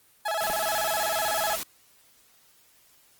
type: tone with vibrato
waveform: 30% pulse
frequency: 742 Hz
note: F#5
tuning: 5 cents sharp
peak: -23 dBFS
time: 0.25-1.56 s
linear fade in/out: 10 ms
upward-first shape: square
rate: 16 Hz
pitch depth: 220 cents each way
type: noise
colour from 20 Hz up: white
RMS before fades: -33 dBFS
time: 0.41-1.63 s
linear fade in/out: 0 ms
type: clicks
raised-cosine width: 1 ms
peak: -22 dBFS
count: 2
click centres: 0.499 / 0.504 s
effects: white hiss -60 dBFS RMS until 3.19 s + Opus 24 kbps